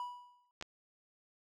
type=tone with exponential decay; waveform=triangle; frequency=980 Hz; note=B5; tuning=14 cents flat; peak=-34 dBFS; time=0-0.51 s; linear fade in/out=1 ms; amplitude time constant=110 ms
type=clicks; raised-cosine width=0.2 ms; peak=-25 dBFS; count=2; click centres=0.612 / 0.625 s
effects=none